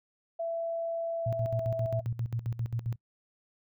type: tone with pitch glide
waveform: sine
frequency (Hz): 667 to 657.8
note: E5 to E5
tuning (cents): +20 to -4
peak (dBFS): -30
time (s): 0.39-2.01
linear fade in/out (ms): 10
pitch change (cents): -24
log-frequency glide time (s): 1.18-1.65
type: tone with tremolo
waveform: sine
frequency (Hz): 116.54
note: A#2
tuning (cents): 0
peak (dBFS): -28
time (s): 1.26-2.96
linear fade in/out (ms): 5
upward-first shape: square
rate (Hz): 7.5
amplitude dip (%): 80
effects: noise-tail reverb RT60 0.1 s tail -26 dB re dry